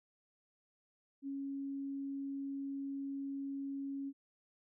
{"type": "tone", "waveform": "sine", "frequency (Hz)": 276, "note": "C#4", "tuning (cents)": -7, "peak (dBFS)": -38, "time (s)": [1.22, 4.13], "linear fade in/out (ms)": 50, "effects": []}